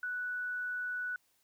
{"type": "tone", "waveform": "sine", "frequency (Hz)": 1480, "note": "F#6", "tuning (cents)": 0, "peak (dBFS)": -34, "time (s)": [0.03, 1.16], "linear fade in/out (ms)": 2, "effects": ["white hiss -73 dBFS RMS until 1.43 s"]}